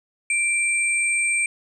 sine tone pair together, 2350 / 8416 Hz, D7 / C9, +1 / +9 cents, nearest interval octave + minor seventh, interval 2208 cents, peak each -20 / -24 dBFS, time 0.3-1.46 s, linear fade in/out 2 ms, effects none

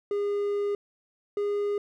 triangle tone pair in turn, 407.5 / 409.4 Hz, G#4 / G#4, -33 / -25 cents, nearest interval unison, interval 8 cents, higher second, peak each -23 dBFS, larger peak neither, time 0.11-0.75 / 1.37-1.78 s, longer first, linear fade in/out 2 ms, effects none

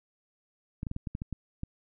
clicks, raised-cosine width 5 ms, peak -22 dBFS, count 9, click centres 0.831 / 0.868 / 0.914 / 0.964 / 1.072 / 1.151 / 1.219 / 1.327 / 1.634 s, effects none

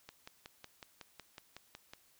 click train, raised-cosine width 0.2 ms, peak -30 dBFS, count 11, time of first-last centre 0.09-1.935 s, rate 5.42 Hz, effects white hiss -68 dBFS RMS until 2.19 s

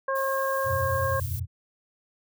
harmonic tone, 538 Hz, C5, 48 cents sharp, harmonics 1 / 2 / 3, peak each -27 / -28 / -32 dBFS, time 0.08-1.2 s, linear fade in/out 5 ms
violet noise, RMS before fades -39 dBFS, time 0.15-1.4 s, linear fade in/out 10 ms
sine chord, E suspended second, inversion none, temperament equal, 82.41 / 92.5 / 123.47 Hz, E2 / F#2 / B2, 0 / 0 / 0 cents, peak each -34 / -31 / -33 dBFS, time 0.64-1.47 s, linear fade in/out 50 ms
effects none

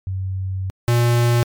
sine / square tone pair in turn, 94.7 / 119.31 Hz, F#2 / A#2, +41 / +41 cents, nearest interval major third, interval 400 cents, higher second, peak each -21 / -14 dBFS, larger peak second, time 0.07-0.7 / 0.88-1.43 s, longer first, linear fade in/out 0 ms, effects MP3 96 kbps

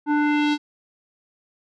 square tone with low-pass filter sweep, 296.1 Hz, D4, 14 cents sharp, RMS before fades -20 dBFS, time 0.06-0.58 s, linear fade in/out 50 ms, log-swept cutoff 1100 to 4500 Hz, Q 1.9, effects none

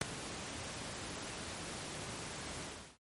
pink noise with ADSR envelope, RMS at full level -27 dBFS, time 0.01-2.98 s, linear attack 7 ms, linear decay 3 ms, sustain -16 dB, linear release 360 ms, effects high-pass 80 Hz 12 dB/octave + MP3 48 kbps

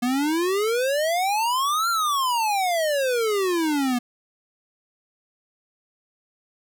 square exponential two-way sweep, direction up then down, 238.3 to 1400 to 238.3 Hz, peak -21 dBFS, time 0.02-3.99 s, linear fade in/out 10 ms, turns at 1.89 s, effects none

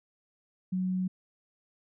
sine tone, 185 Hz, F#3, in tune, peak -27 dBFS, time 0.72-1.08 s, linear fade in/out 10 ms, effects none

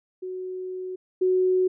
sine tone pair in turn, 370 / 370 Hz, F#4 / F#4, 0 / 0 cents, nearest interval unison, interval 0 cents, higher neither, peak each -30 / -18 dBFS, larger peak second, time 0.22-0.96 / 1.21-1.68 s, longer first, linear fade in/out 10 ms, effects none

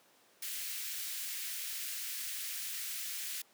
white high-pass noise, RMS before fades -40 dBFS, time 0.42-3.42 s, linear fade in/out 5 ms, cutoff 1700 Hz, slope 24 dB/octave, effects pink hiss -65 dBFS RMS until 3.53 s + high-pass 300 Hz 12 dB/octave

